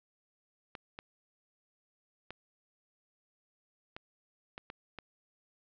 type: clicks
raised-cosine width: 0.3 ms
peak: -26 dBFS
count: 7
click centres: 0.752 / 0.989 / 2.306 / 3.965 / 4.579 / 4.701 / 4.987 s
effects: low-pass 4000 Hz 12 dB/octave